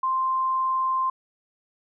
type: tone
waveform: sine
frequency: 1046.5 Hz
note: C6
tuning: in tune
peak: -21 dBFS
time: 0.03-1.1 s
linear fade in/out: 5 ms
effects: none